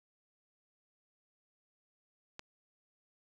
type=click; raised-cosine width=0.2 ms; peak=-26 dBFS; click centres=2.394 s; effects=none